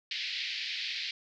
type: band-pass noise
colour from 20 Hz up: white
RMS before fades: -36 dBFS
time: 0.11-1.11 s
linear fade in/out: 2 ms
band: 1900 to 4700 Hz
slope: 48 dB/octave
effects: none